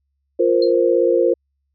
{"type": "chord", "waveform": "sine", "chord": "F suspended fourth", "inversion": "none", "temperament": "equal", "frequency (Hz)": [349.2, 466.2, 523.3], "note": ["F4", "Bb4", "C5"], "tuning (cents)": [0, 0, 0], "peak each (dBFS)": -17, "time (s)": [0.39, 1.34], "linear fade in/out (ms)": 10}
{"type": "tone with exponential decay", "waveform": "sine", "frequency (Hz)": 4186, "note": "C8", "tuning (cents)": 0, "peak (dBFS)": -23, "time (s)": [0.62, 0.73], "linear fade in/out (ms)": 5, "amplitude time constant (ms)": 23}
{"effects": ["added 69 Hz sine -68 dBFS peak until 1.74 s"]}